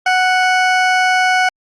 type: tone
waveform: 20% pulse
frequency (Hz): 740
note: F#5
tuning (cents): 0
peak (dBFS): -6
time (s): 0.06-1.49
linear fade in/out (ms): 5
effects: low-pass 5000 Hz 12 dB/octave + Opus 48 kbps